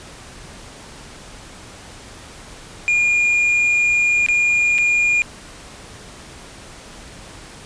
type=tone with dropouts; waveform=triangle; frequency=2422 Hz; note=D#7; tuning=47 cents flat; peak=-12 dBFS; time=2.88-5.22 s; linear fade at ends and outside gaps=0 ms; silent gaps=4.263-4.286 / 4.781-4.785 s; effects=pink hiss -39 dBFS RMS until 7.65 s + resampled to 22050 Hz